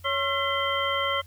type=tone cluster; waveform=sine; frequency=557 / 1076 / 1355 / 2033 / 3134 Hz; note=C#5 / C6 / E6 / B6 / G7; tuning=+8 / +48 / +47 / +50 / -1 cents; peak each=-30 dBFS; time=0.04-1.22 s; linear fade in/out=20 ms; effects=added 87 Hz sine -46 dBFS peak until 1.26 s + white hiss -58 dBFS RMS until 1.26 s